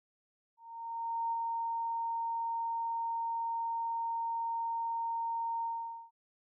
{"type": "tone with ADSR envelope", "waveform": "sine", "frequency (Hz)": 921, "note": "A#5", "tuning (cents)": -21, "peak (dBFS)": -30, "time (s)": [0.57, 6.11], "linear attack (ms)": 750, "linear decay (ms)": 30, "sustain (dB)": -2, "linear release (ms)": 470, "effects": []}